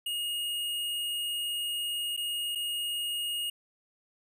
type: tone with dropouts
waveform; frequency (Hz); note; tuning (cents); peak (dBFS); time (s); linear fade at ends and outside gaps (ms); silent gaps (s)
square; 2863; F7; +42; -31; 0.06-3.5; 5; 2.166-2.174 / 2.551-2.555
effects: none